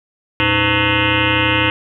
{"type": "tone with frequency modulation", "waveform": "sine", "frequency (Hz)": 1501, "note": "F#6", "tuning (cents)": 24, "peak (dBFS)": -12, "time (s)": [0.4, 1.7], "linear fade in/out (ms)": 0, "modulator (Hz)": 198, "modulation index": 7.6, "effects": ["9-bit"]}